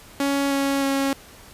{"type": "tone with pitch steps", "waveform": "sawtooth", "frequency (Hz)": [279, 276.4, 273.9], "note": ["C#4", "C#4", "C#4"], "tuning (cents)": [11, -5, -21], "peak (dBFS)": -16, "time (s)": [0.2, 1.13], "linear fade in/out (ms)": 2, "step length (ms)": 310, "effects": ["pink hiss -46 dBFS RMS until 1.53 s", "resampled to 32000 Hz"]}